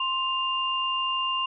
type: tone pair together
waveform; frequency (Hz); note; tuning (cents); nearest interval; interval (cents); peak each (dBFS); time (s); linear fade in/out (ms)
sine; 1048.8 / 2800; C6 / F7; +4 / +4; octave + perfect fourth; 1700; -27; 0-1.46; 5
effects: none